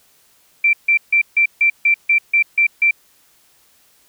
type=tone bursts; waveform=sine; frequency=2349 Hz; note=D7; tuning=in tune; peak=-10 dBFS; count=10; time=0.64-2.91 s; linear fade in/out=5 ms; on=92 ms; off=150 ms; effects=white hiss -55 dBFS RMS until 4.08 s